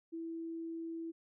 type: tone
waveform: sine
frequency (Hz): 329.6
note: E4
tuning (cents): 0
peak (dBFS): -39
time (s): 0.12-1.12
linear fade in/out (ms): 20
effects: none